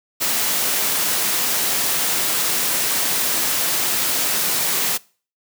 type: noise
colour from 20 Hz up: white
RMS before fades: -20 dBFS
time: 0.2-4.98 s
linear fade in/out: 20 ms
effects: noise-tail reverb RT60 0.4 s tail -23 dB re dry + high-pass 150 Hz 12 dB/octave